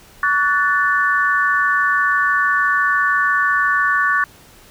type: chord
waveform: sine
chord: F# minor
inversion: second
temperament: equal with one note detuned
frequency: 1134 / 1480 / 1760 Hz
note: C#6 / F#6 / A6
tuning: +39 / 0 / 0 cents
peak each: -18 dBFS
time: 0.23-4.24 s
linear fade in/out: 2 ms
effects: pink hiss -46 dBFS RMS until 4.7 s